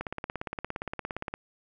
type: click train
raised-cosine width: 0.5 ms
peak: -18 dBFS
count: 24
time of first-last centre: 0.01-1.339 s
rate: 17.3 Hz
effects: none